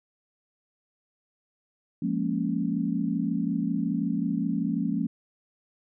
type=chord; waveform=sine; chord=Bb minor seventh; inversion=second; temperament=equal; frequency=174.61 / 207.7 / 233.1 / 277.2 Hz; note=F3 / Ab3 / Bb3 / Db4; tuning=0 / 0 / 0 / 0 cents; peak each=-30 dBFS; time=2.02-5.07 s; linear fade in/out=5 ms; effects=none